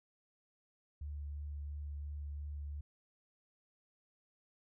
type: tone with vibrato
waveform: sine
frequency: 72.9 Hz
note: D2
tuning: 12 cents flat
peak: -40 dBFS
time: 1.01-2.81 s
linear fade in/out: 5 ms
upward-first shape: triangle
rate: 2.9 Hz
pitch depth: 16 cents each way
effects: none